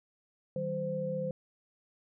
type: tone cluster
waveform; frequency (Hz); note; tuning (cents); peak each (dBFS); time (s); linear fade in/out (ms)
sine; 156.8 / 191.6 / 517; D#3 / G3 / C5; +14 / -39 / -21; -38 / -39 / -33; 0.56-1.31; 2
effects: none